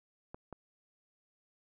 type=clicks; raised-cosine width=1 ms; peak=-30 dBFS; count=2; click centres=0.345 / 0.527 s; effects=none